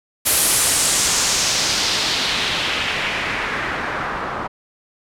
white noise with low-pass filter sweep, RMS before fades -20 dBFS, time 0.25-4.48 s, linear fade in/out 20 ms, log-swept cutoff 12000 to 1100 Hz, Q 1.7, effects none

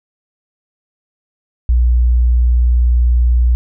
sine tone, 60.3 Hz, B1, 41 cents flat, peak -8 dBFS, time 1.69-3.55 s, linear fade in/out 0 ms, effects none

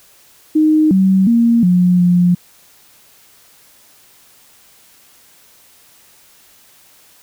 sine tone with pitch steps, 309.8 / 190.4 / 233.3 / 179.2 / 176.9 Hz, D#4 / F#3 / A#3 / F3 / F3, -7 / +50 / +2 / +45 / +23 cents, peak -8 dBFS, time 0.55-2.35 s, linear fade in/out 10 ms, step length 360 ms, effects white hiss -48 dBFS RMS until 7.22 s

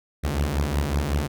sawtooth beating tone pair, 69.3 / 74.7 Hz, C#2 / D2, 0 / +30 cents, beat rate 5.4 Hz, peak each -21 / -21 dBFS, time 0.23-1.28 s, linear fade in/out 20 ms, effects none

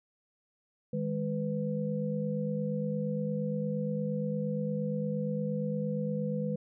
sine tone cluster, 157 / 205.6 / 498.2 Hz, D#3 / G#3 / B4, +16 / -17 / +15 cents, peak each -34 / -33 / -35 dBFS, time 0.93-6.56 s, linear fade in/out 5 ms, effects none

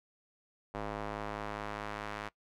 square tone with band-pass filter sweep, 52.4 Hz, G#1, 16 cents sharp, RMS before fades -40 dBFS, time 0.74-2.29 s, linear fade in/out 10 ms, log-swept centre 760 to 1500 Hz, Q 0.86, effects noise-tail reverb RT60 0.1 s tail -20 dB re dry

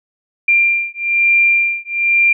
sine beating tone pair, 2381 / 2382.1 Hz, D7 / D7, +23 / +24 cents, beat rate 1.1 Hz, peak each -14 dBFS, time 0.48-2.33 s, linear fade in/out 5 ms, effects none

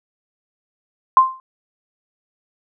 sine tone with exponential decay, 1046.5 Hz, C6, in tune, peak -3 dBFS, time 1.17-1.4 s, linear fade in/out 1 ms, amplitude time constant 49 ms, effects none

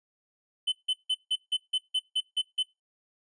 triangle tone bursts, 3036 Hz, F#7, 44 cents sharp, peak -22 dBFS, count 10, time 0.67-2.63 s, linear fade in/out 10 ms, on 52 ms, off 160 ms, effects noise-tail reverb RT60 0.2 s tail -19 dB re dry + resampled to 22050 Hz

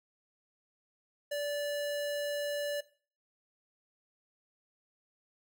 square tone, 581 Hz, D5, 19 cents flat, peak -33 dBFS, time 1.31-2.81 s, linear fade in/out 10 ms, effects noise-tail reverb RT60 0.4 s tail -17 dB re dry

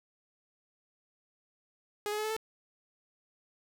sawtooth tone with pitch steps, 415.3 / 421.6 / 428 / 434.4 / 441 Hz, G#4 / G#4 / A4 / A4 / A4, 0 / +26 / -48 / -22 / +4 cents, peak -28 dBFS, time 2.06-2.365 s, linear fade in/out 0 ms, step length 61 ms, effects none

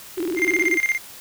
sine tone with vibrato, 345.5 Hz, F4, 19 cents flat, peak -22 dBFS, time 0.17-0.78 s, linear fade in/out 10 ms, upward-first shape square, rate 18 Hz, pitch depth 120 cents each way
click train, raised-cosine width 0.3 ms, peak -20 dBFS, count 21, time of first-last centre 0.18-0.661 s, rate 41.6 Hz
triangle tone with tremolo, 2100 Hz, C7, 6 cents sharp, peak -14 dBFS, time 0.36-0.99 s, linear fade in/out 50 ms, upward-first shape square, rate 17 Hz, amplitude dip 80%
effects white hiss -41 dBFS RMS until 1.2 s

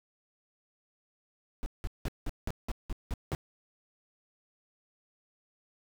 brown noise bursts, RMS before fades -32 dBFS, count 9, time 1.63-3.349 s, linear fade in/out 0 ms, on 31 ms, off 180 ms, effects none

